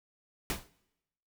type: noise with exponential decay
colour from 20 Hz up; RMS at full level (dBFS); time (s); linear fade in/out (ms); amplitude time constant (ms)
pink; -29; 0.5-0.69; 1; 41
effects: noise-tail reverb RT60 0.9 s tail -22 dB re dry